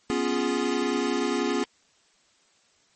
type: chord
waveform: square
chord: C# dominant seventh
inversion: third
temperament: equal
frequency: 246.9 / 277.2 / 349.2 / 415.3 Hz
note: B3 / C#4 / E#4 / G#4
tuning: 0 / 0 / 0 / 0 cents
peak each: -30 dBFS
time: 0.1-1.64 s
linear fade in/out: 0 ms
effects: white hiss -63 dBFS RMS until 2.95 s + MP3 32 kbps